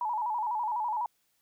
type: tone with vibrato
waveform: sine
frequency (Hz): 911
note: A#5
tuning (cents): -40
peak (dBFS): -28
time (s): 0.01-1.06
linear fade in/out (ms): 2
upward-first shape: square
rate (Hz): 12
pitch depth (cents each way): 100
effects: white hiss -73 dBFS RMS until 1.41 s